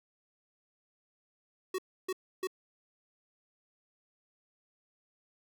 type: tone bursts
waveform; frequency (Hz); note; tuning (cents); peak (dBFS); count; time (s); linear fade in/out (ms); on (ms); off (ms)
square; 373.9; F#4; +18; -32; 3; 1.74-2.472; 5; 44; 300
effects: none